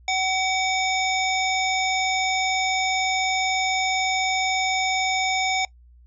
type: harmonic tone with a mistuned harmonic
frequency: 757 Hz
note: F#5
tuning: 39 cents sharp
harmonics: 1 / 3 / 5 / 7 / 9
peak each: -24 / -25 / -29 / -32 / -33 dBFS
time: 0.08-5.65 s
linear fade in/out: 2 ms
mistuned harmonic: 5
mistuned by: -61 cents
effects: noise-tail reverb RT60 0.1 s tail -20 dB re dry + added 60 Hz sine -48 dBFS peak until 6.06 s